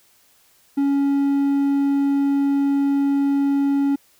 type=tone; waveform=triangle; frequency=279.4 Hz; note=C#4; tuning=14 cents sharp; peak=-14 dBFS; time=0.77-3.96 s; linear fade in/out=10 ms; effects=white hiss -57 dBFS RMS until 4.19 s